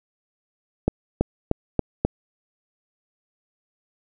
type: accelerating click train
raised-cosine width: 2 ms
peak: -5 dBFS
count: 5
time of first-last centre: 0.88-2.05 s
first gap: 330 ms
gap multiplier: 0.92
effects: none